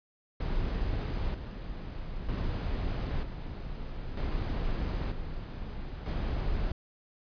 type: noise with tremolo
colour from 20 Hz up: brown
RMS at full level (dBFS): -31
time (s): 0.4-6.72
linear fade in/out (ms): 5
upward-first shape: square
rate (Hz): 0.53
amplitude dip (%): 55
effects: resampled to 11025 Hz